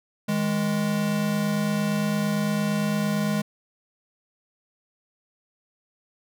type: tone pair together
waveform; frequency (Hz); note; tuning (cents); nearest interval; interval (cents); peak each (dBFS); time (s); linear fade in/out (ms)
square; 158.9 / 207.7; D#3 / G#3; +37 / 0; perfect fourth; 463; -29 / -24; 0.28-3.42; 10
effects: none